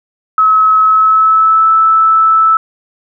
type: tone with pitch glide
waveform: sine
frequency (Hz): 1287 to 1313.3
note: E6 to E6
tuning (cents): -42 to -7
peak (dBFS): -5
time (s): 0.38-2.57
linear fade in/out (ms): 2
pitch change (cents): +35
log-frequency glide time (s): 0.82-1.69
effects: none